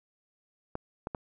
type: clicks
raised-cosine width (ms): 1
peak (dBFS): -20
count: 3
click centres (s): 0.754 / 1.071 / 1.148
effects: none